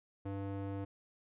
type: tone with band-pass filter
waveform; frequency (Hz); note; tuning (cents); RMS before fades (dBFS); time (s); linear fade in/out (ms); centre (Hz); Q
square; 98.7; G2; +12; -40; 0.25-0.85; 10; 340; 0.7
effects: resampled to 8000 Hz

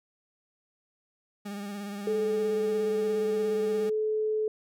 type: tone with vibrato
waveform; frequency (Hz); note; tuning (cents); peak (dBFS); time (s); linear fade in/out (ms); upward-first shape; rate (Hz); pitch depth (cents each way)
40% pulse; 202.6; G#3; -43; -34; 1.45-3.9; 10; sine; 17; 36
type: tone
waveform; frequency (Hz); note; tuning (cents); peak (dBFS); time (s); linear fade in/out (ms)
sine; 431.5; A4; -34; -25; 2.07-4.48; 2
effects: none

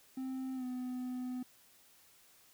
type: tone with pitch glide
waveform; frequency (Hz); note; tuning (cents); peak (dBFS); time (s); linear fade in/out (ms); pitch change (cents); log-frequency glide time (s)
triangle; 261.6 to 251.7; C4 to B3; 0 to +33; -35; 0.17-1.43; 5; -67; 0.55-0.64
effects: white hiss -64 dBFS RMS until 2.53 s

